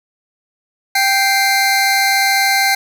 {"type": "tone pair together", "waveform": "25% pulse", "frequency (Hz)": [784, 2093], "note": ["G5", "C7"], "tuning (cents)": [0, 0], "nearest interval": "octave + perfect fourth", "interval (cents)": 1700, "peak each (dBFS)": -11, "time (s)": [0.95, 2.75], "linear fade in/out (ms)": 5, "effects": ["7-bit"]}